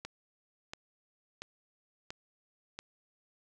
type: click train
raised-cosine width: 0.2 ms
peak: -23 dBFS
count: 5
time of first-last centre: 0.05-2.79 s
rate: 1.46 Hz
effects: none